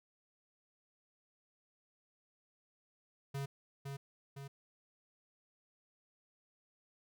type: tone with echo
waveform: square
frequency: 138.59 Hz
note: C#3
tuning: in tune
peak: -38 dBFS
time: 3.34-3.46 s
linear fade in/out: 10 ms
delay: 510 ms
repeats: 2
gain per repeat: -4 dB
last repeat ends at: 4.48 s
effects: none